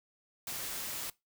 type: noise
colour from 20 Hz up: white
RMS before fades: -39 dBFS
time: 0.47-1.1 s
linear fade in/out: 2 ms
effects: noise-tail reverb RT60 0.2 s tail -21 dB re dry